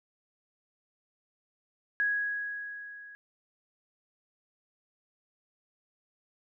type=tone with level ramp; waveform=sine; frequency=1661.2 Hz; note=G#6; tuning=in tune; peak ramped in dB=-24 to -46 dBFS; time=2-3.15 s; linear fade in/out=0 ms; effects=none